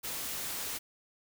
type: noise with amplitude modulation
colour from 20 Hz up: white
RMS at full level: -36 dBFS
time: 0.03-0.79 s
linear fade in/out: 20 ms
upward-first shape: sine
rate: 287 Hz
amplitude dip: 30%
effects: none